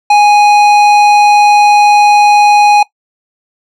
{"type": "tone with tanh clipping", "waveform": "triangle", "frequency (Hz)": 829, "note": "G#5", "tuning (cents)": -3, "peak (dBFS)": -5, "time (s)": [0.1, 2.83], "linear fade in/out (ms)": 5, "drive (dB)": 18, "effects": ["noise-tail reverb RT60 0.1 s tail -19 dB re dry"]}